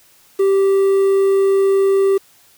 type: tone with quantisation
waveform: triangle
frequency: 390.5 Hz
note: G4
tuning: 7 cents flat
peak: -9 dBFS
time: 0.39-2.18 s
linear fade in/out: 10 ms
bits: 6
effects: white hiss -51 dBFS RMS until 2.57 s